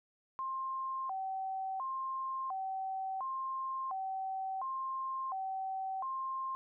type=tone with vibrato; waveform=sine; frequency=900 Hz; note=A5; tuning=39 cents sharp; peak=-35 dBFS; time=0.39-6.55 s; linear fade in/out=0 ms; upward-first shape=square; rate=0.71 Hz; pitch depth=280 cents each way; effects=none